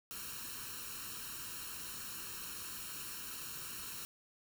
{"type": "noise with comb filter", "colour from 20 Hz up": "white", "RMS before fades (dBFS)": -45, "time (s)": [0.11, 4.05], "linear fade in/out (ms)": 0, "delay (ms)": 0.72, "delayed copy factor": 0.75, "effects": []}